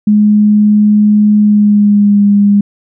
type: tone with pitch glide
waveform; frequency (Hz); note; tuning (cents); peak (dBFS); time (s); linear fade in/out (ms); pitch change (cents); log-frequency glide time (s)
sine; 209.6 to 203; G#3 to G#3; +16 to -39; -4; 0.07-2.61; 5; -55; 1.39-2.25
effects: none